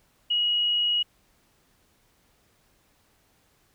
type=tone; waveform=sine; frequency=2900 Hz; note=F#7; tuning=35 cents flat; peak=-21 dBFS; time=0.3-1.03 s; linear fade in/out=10 ms; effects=pink hiss -65 dBFS RMS until 3.74 s